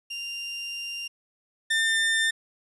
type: tone pair in turn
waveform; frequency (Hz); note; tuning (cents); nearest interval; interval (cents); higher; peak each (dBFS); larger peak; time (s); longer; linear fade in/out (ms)
30% pulse; 2788 / 1798.9; F7 / A6; -4 / +38; minor sixth; 758; first; -29 / -19; second; 0.1-1.08 / 1.7-2.31; first; 10
effects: resampled to 24000 Hz + 10-bit